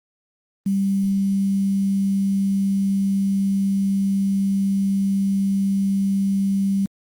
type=tone with quantisation; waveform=sine; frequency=196 Hz; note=G3; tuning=in tune; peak=-17 dBFS; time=0.66-6.86 s; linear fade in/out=5 ms; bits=7; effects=Opus 32 kbps